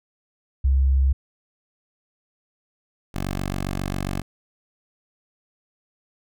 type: tone pair in turn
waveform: sine / 10% pulse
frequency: 67 / 47.38 Hz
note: C2 / F#1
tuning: +42 / +42 cents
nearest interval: tritone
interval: 600 cents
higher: first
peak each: -15 / -17 dBFS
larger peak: first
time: 0.64-1.13 / 3.14-4.22 s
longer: second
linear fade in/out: 10 ms
effects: none